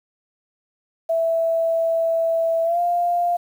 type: tone with pitch glide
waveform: sine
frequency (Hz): 659.3 to 698.5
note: E5 to F5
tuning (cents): 0 to 0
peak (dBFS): -17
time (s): 1.09-3.37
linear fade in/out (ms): 10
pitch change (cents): +100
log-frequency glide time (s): 2.64-2.79
effects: 8-bit